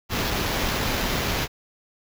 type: noise with sample-and-hold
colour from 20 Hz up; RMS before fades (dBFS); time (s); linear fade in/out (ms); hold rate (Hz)
pink; -25; 0.09-1.48; 50; 8820
effects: none